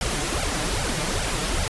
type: noise with flanger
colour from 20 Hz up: pink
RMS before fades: -25 dBFS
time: 0.01-1.68 s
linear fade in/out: 2 ms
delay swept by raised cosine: 1.3 to 6.7 ms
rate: 2.5 Hz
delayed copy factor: +1
effects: resampled to 24000 Hz